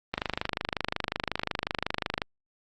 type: click train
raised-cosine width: 0.3 ms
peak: -11 dBFS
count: 54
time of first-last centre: 0.14-2.218 s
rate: 25.5 Hz
effects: Opus 32 kbps